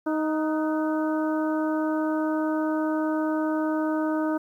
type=harmonic tone with a mistuned harmonic; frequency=311.7 Hz; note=D#4; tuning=3 cents sharp; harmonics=1 / 2 / 3 / 4 / 5; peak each=-24 / -30 / -34 / -36 / -38 dBFS; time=0.06-4.38 s; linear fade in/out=10 ms; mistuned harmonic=5; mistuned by=-55 cents; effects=10-bit